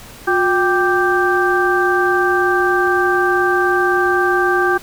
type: harmonic tone with a mistuned harmonic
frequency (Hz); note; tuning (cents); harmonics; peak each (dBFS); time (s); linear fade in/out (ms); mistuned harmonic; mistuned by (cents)
392; G4; 0; 1 / 2 / 3 / 4; -16 / -20 / -20 / -17; 0.27-4.78; 10; 1; -150
effects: pink hiss -38 dBFS RMS until 4.82 s